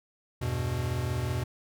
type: chord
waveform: square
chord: E minor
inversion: none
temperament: equal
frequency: 82.41 / 98 / 123.47 Hz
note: E2 / G2 / B2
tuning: 0 / 0 / 0 cents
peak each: -35 / -36 / -31 dBFS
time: 0.41-1.44 s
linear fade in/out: 10 ms
effects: none